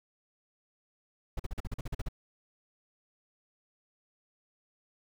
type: noise bursts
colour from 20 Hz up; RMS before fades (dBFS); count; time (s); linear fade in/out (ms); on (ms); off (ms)
brown; -33; 11; 1.37-2.086; 5; 26; 43
effects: none